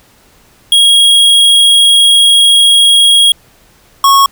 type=tone pair in turn; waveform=square; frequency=3291 / 1100.9 Hz; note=G#7 / C#6; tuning=-16 / -12 cents; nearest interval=octave + perfect fifth; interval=1896 cents; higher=first; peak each=-4 dBFS; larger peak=neither; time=0.72-3.32 / 4.04-4.26 s; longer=first; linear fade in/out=2 ms; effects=pink hiss -46 dBFS RMS until 4.31 s